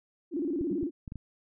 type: tone with vibrato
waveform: sine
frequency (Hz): 312.8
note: D#4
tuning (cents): +9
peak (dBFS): -28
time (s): 0.31-0.91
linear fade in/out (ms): 50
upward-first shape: square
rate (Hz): 18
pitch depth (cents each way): 180
type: clicks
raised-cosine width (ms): 5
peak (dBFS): -27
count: 5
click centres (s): 0.611 / 0.829 / 1.078 / 1.121 / 1.157
type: tone with exponential decay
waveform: sine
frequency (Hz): 196.7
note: G3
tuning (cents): +6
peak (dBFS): -29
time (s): 0.71-0.85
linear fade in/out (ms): 2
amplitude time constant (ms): 30
effects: none